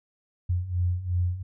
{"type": "beating tone pair", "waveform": "sine", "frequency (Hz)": [87.31, 90.11], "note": ["F2", "F#2"], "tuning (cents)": [0, -45], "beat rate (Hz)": 2.8, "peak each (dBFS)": [-29, -25], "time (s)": [0.49, 1.43], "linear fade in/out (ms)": 10, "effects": []}